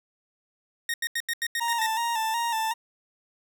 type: tone bursts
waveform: sawtooth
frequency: 1859 Hz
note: A#6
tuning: 5 cents flat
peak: -22 dBFS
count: 8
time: 0.89-1.863 s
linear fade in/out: 2 ms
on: 49 ms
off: 83 ms
type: tone with vibrato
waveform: 40% pulse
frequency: 910 Hz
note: A#5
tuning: 42 cents flat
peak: -24 dBFS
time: 1.6-2.74 s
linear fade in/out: 20 ms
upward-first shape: square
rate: 2.7 Hz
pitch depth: 48 cents each way
effects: none